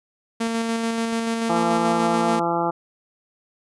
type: tone with tremolo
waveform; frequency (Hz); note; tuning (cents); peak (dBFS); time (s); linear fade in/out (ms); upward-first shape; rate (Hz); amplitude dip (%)
sawtooth; 228.4; A#3; -35; -17; 0.4-2.4; 10; square; 6.9; 25
type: harmonic tone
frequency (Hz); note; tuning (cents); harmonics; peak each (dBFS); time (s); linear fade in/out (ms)
170; F3; -46; 1 / 2 / 3 / 4 / 5 / 6 / 7 / 8; -30 / -26 / -29 / -27 / -24 / -33 / -29 / -33; 1.49-2.71; 10
effects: resampled to 24000 Hz